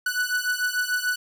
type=beating tone pair; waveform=45% pulse; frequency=1480 / 1486.8 Hz; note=F#6 / F#6; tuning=0 / +8 cents; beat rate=6.8 Hz; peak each=-26 dBFS; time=0.06-1.16 s; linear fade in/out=5 ms; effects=none